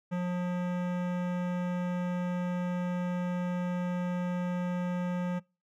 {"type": "tone with hard clipping", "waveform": "sine", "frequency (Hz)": 178.5, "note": "F3", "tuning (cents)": 38, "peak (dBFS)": -31, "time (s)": [0.11, 5.4], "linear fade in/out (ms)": 20, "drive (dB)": 18, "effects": ["noise-tail reverb RT60 0.3 s tail -25 dB re dry"]}